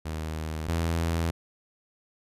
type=tone pair in turn; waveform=sawtooth; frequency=78.7 / 82.99 Hz; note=D#2 / E2; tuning=+20 / +12 cents; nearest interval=minor second; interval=92 cents; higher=second; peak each=-27 / -21 dBFS; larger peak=second; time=0.05-0.68 / 0.68-1.31 s; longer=neither; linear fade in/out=10 ms; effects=resampled to 32000 Hz